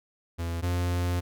45% pulse tone pair in turn, 84.6 / 88.27 Hz, E2 / F2, +45 / +19 cents, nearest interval minor second, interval 74 cents, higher second, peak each -29 / -25 dBFS, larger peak second, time 0.38-0.62 / 0.62-1.21 s, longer second, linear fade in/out 20 ms, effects none

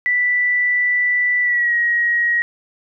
sine tone with pitch glide, 1973 to 1893.7 Hz, B6 to A#6, -2 to +27 cents, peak -14 dBFS, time 0.06-2.42 s, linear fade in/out 0 ms, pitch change -71 cents, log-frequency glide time 1.42-1.74 s, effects none

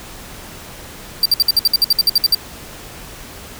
45% pulse tone bursts, 4699 Hz, D8, in tune, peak -8 dBFS, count 14, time 1.23-2.348 s, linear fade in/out 2 ms, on 26 ms, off 58 ms, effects pink hiss -35 dBFS RMS until 3.59 s

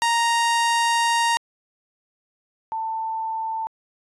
sawtooth / sine tone pair in turn, 932.3 / 890.5 Hz, A#5 / A5, 0 / +21 cents, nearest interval minor second, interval 79 cents, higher first, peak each -14 / -24 dBFS, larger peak first, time 0.02-1.37 / 2.72-3.67 s, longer first, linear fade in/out 0 ms, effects resampled to 24000 Hz

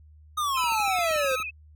square exponential sweep, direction down, 1254 to 506 Hz, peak -25 dBFS, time 0.37-1.36 s, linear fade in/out 10 ms
sine tone with vibrato, 2533 Hz, D#7, 30 cents sharp, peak -31 dBFS, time 0.54-1.51 s, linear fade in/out 20 ms, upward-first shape sine, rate 19 Hz, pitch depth 67 cents each way
square tone with pitch glide, 1311 to 1282.5 Hz, E6 to E6, -10 to -48 cents, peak -30 dBFS, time 0.57-1.43 s, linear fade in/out 5 ms, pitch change -38 cents, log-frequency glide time 1.16-1.25 s
clicks, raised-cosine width 2 ms, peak -34 dBFS, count 10, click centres 0.64 / 0.722 / 0.801 / 0.879 / 0.988 / 1.11 / 1.161 / 1.246 / 1.315 / 1.401 s
effects added 76 Hz sine -49 dBFS peak until 1.75 s

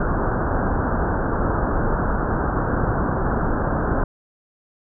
pink low-pass noise, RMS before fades -21 dBFS, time 0-4.04 s, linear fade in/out 5 ms, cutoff 1600 Hz, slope 96 dB/octave, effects none

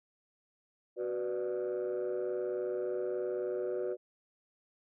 sine chord, B minor, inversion second, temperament just, 370.4 / 493.9 / 592.7 Hz, F#4 / B4 / D5, +2 / 0 / +16 cents, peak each -33 / -35 / -38 dBFS, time 0.96-3.97 s, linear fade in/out 50 ms, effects tanh soft clip ceiling -28 dBFS

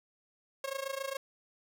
sawtooth tone with amplitude modulation, 543 Hz, C#5, 36 cents flat, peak -28 dBFS, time 0.64-1.17 s, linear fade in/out 2 ms, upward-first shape sine, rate 27.4 Hz, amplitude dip 85%, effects none

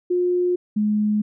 sine tone pair in turn, 357.3 / 210.8 Hz, F4 / G#3, +40 / +26 cents, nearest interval major sixth, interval 914 cents, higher first, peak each -17 dBFS, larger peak neither, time 0.1-0.56 / 0.76-1.22 s, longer neither, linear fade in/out 10 ms, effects none

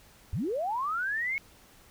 sine linear sweep, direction up, 68.3 to 2217 Hz, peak -28 dBFS, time 0.33-1.38 s, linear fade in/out 0 ms, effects pink hiss -57 dBFS RMS until 1.9 s

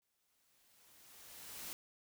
white noise with exponential growth, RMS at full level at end -45 dBFS, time 0.02-1.73 s, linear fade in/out 0 ms, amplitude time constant 370 ms, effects none

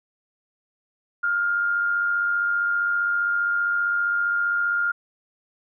sine tone with amplitude modulation, 1407 Hz, F6, 12 cents sharp, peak -18 dBFS, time 1.23-4.92 s, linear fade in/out 10 ms, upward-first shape sine, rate 95.2 Hz, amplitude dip 40%, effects none

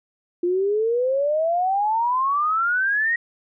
sine exponential sweep, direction up, 345 to 1905 Hz, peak -18 dBFS, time 0.43-3.16 s, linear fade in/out 5 ms, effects none

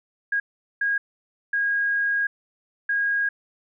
sine tone bursts at uneven times, 1636 Hz, G#6, 26 cents flat, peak -20 dBFS, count 4, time 0.32-0.4 / 0.81-0.98 / 1.53-2.27 / 2.89-3.29 s, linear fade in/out 5 ms, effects none

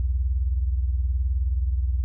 sine beating tone pair, 62.2 / 81.2 Hz, B1 / E2, +13 / -26 cents, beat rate 19 Hz, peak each -21 / -29 dBFS, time 0-2.04 s, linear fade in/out 0 ms, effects none

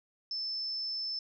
sine tone, 5274 Hz, E8, in tune, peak -33 dBFS, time 0.31-1.19 s, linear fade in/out 2 ms, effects none

